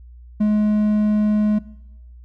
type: tone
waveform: triangle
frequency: 211.2 Hz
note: G#3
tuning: 29 cents sharp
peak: -12 dBFS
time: 0.4-1.59 s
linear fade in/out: 10 ms
effects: noise-tail reverb RT60 1.0 s tail -21 dB re dry + added 60 Hz sine -39 dBFS peak until 2.24 s